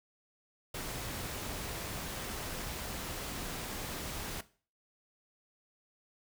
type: noise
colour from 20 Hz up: pink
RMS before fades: -40 dBFS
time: 0.74-4.41 s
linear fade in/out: 5 ms
effects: noise-tail reverb RT60 0.4 s tail -17 dB re dry